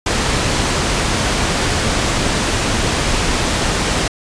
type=low-pass noise; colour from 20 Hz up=pink; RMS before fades=-17 dBFS; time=0.06-4.08 s; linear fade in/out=5 ms; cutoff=8800 Hz; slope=12 dB/octave; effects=resampled to 22050 Hz